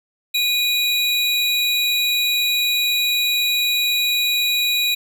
square tone pair together, 2462 / 3908 Hz, D#7 / B7, -19 / -19 cents, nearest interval minor sixth, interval 800 cents, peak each -22 / -19 dBFS, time 0.34-4.95 s, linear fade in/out 10 ms, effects none

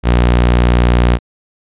sawtooth tone, 60.1 Hz, B1, 46 cents flat, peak -4 dBFS, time 0.03-1.19 s, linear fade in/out 50 ms, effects resampled to 8000 Hz

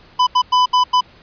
square tone bursts at uneven times, 1000 Hz, B5, 21 cents sharp, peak -11 dBFS, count 5, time 0.19-0.27 / 0.35-0.42 / 0.52-0.66 / 0.73-0.84 / 0.93-1.01 s, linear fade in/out 10 ms, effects pink hiss -47 dBFS RMS until 1.22 s + resampled to 11025 Hz

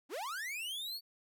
45% pulse linear sweep, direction up, 233.1 to 4530 Hz, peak -38 dBFS, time 0.09-1.01 s, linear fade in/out 50 ms, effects none

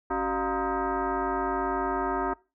sine tone with frequency modulation, 277 Hz, C#4, 1 cent flat, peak -25 dBFS, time 0.1-2.34 s, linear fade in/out 10 ms, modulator 327 Hz, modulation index 3.4, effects noise-tail reverb RT60 0.3 s tail -23 dB re dry

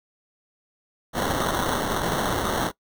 violet noise with sample-and-hold, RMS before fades -25 dBFS, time 1.13-2.72 s, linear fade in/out 50 ms, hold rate 2450 Hz, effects noise-tail reverb RT60 0.1 s tail -21 dB re dry

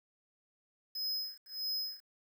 square tone with tremolo, 5080 Hz, D#8, 35 cents sharp, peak -33 dBFS, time 0.95-2.08 s, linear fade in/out 5 ms, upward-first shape sine, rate 1.6 Hz, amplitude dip 100%, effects 10-bit

